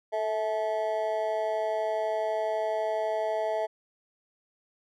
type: tone with amplitude modulation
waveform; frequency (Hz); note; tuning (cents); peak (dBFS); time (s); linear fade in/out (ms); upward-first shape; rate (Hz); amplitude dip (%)
triangle; 650; E5; -24; -20; 0.12-3.67; 20; sine; 212; 100
effects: none